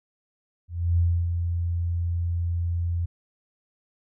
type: tone with ADSR envelope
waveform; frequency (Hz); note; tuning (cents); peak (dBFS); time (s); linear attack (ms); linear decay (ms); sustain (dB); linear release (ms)
sine; 85.8; F2; -30; -17; 0.68-3.06; 300; 290; -6; 11
effects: none